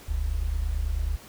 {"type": "tone pair together", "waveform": "sine", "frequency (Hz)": [42.69, 71.8], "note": ["F1", "D2"], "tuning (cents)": [-39, -39], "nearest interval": "major sixth", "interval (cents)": 900, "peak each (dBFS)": -27, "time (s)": [0.08, 1.17], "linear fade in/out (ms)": 10, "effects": ["pink hiss -48 dBFS RMS until 1.28 s"]}